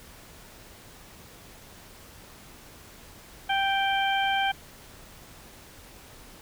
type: harmonic tone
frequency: 784 Hz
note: G5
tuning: in tune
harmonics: 1 / 2 / 3 / 4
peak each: -25 / -29 / -32 / -31 dBFS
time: 3.49-4.52 s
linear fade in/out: 10 ms
effects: pink hiss -49 dBFS RMS until 6.41 s